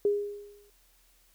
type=tone with exponential decay; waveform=sine; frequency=409.3 Hz; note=G#4; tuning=25 cents flat; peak=-20 dBFS; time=0.05-0.7 s; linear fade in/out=2 ms; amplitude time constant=140 ms; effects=added 40 Hz sine -65 dBFS peak until 1.34 s + white hiss -65 dBFS RMS until 1.34 s